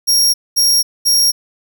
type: tone bursts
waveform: sawtooth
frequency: 5588 Hz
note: F8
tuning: in tune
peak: -7 dBFS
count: 3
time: 0.07-1.32 s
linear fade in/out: 20 ms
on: 270 ms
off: 220 ms
effects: none